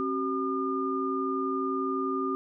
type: tone cluster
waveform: sine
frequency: 268.5 / 380.1 / 1210 Hz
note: C4 / F#4 / D#6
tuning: +45 / +47 / -49 cents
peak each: -31 dBFS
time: 0-2.35 s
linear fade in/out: 0 ms
effects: none